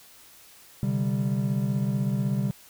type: chord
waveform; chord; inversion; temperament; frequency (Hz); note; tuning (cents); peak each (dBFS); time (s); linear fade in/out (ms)
triangle; C suspended second; none; equal; 130.81 / 146.83 / 196; C3 / D3 / G3; 0 / 0 / 0; -25 / -28 / -25; 0.83-2.51; 0
effects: white hiss -52 dBFS RMS until 2.69 s